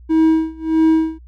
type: tone with tremolo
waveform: triangle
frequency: 320 Hz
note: D#4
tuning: 49 cents sharp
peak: -7 dBFS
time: 0.09-1.19 s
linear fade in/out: 20 ms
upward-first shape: sine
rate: 1.6 Hz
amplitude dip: 95%
effects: added 60 Hz sine -38 dBFS peak until 1.27 s